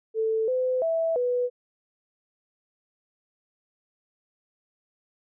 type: tone with pitch steps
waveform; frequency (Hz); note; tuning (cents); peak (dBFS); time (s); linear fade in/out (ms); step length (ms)
sine; 442.9 / 510 / 656 / 492.7; A4 / C5 / E5 / B4; +11 / -44 / -9 / -4; -22; 0.14-1.5; 50; 340
effects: none